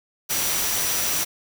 sine tone in noise, 5850 Hz, F#8, 21 cents flat, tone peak -30 dBFS, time 0.29-1.25 s, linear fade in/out 20 ms, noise white, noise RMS -24 dBFS, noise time 0.29-1.25 s, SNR -9 dB, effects none

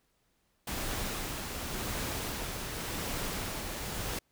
pink noise with tremolo, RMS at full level -35 dBFS, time 0.67-4.19 s, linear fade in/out 5 ms, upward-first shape sine, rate 0.9 Hz, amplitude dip 30%, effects pink hiss -74 dBFS RMS until 4.31 s

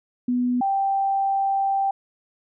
sine tone pair in turn, 246.9 / 783.9 Hz, B3 / G5, 0 / 0 cents, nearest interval octave + minor sixth, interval 2000 cents, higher second, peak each -19 dBFS, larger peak neither, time 0.28-0.61 / 0.61-1.91 s, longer second, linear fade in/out 5 ms, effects none

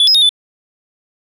triangle tone with pitch steps, 3440 / 5100 / 3714 / 3494 Hz, A7 / D#8 / A#7 / A7, -40 / +42 / -7 / -13 cents, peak -6 dBFS, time 0-0.292 s, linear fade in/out 2 ms, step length 73 ms, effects none

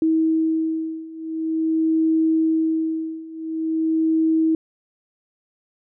sine beating tone pair, 320.4 / 320.86 Hz, E4 / E4, -49 / -47 cents, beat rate 0.46 Hz, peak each -22 / -20 dBFS, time 0.02-4.55 s, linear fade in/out 2 ms, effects none

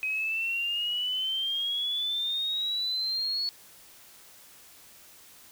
sine exponential sweep, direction up, 2522 to 4412 Hz, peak -27 dBFS, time 0.03-3.49 s, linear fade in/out 0 ms, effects white hiss -53 dBFS RMS until 5.51 s

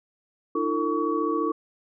sine tone cluster, 304.9 / 339.5 / 450.9 / 1129 Hz, D#4 / F4 / A4 / C#6, -35 / -49 / +42 / +31 cents, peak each -28 dBFS, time 0.55-1.52 s, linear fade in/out 5 ms, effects none

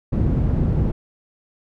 white low-pass noise, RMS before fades -19 dBFS, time 0.12-0.92 s, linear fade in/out 10 ms, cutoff 150 Hz, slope 12 dB/octave, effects none

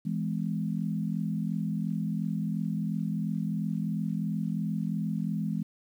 sine chord, E major, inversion none, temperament equal with one note detuned, 164.81 / 207.7 / 253.3 Hz, E3 / G#3 / B3, 0 / 0 / +44 cents, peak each -31 / -31 / -37 dBFS, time 0.05-5.63 s, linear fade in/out 10 ms, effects 10-bit

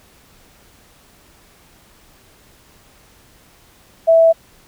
sine tone, 657 Hz, E5, 6 cents flat, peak -7 dBFS, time 4.07-4.33 s, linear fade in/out 20 ms, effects pink hiss -50 dBFS RMS until 4.67 s

